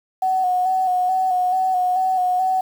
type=tone with vibrato; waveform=sine; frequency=740 Hz; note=F#5; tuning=in tune; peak=-16 dBFS; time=0.22-2.61 s; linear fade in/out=5 ms; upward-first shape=square; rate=2.3 Hz; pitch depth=27 cents each way; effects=7-bit